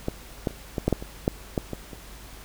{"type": "clicks", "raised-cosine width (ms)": 2, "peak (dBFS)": [-12, -10, -30, -13, -7, -7, -22, -7, -10, -17, -25], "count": 11, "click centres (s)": [0.084, 0.472, 0.508, 0.782, 0.88, 0.927, 1.025, 1.279, 1.578, 1.733, 1.932], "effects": ["added 50 Hz sine -45 dBFS peak until 2.44 s", "pink hiss -46 dBFS RMS until 2.44 s"]}